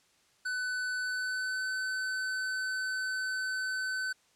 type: tone with pitch glide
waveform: square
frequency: 1500 to 1519.2 Hz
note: F#6 to F#6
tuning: +23 to +45 cents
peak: -32 dBFS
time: 0.45-4.13 s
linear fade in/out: 10 ms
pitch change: +22 cents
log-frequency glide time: 1.02-1.68 s
effects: white hiss -67 dBFS RMS until 4.35 s + low-pass 8000 Hz 12 dB/octave